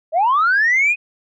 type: linear sweep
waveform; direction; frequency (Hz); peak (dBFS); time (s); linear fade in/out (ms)
sine; up; 600 to 2527; -11; 0.12-0.96; 50
effects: tanh soft clip ceiling -9 dBFS